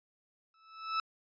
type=tone with exponential growth; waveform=40% pulse; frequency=1311 Hz; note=E6; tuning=10 cents flat; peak=-27 dBFS; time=0.54-1 s; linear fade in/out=2 ms; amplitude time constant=100 ms; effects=resampled to 16000 Hz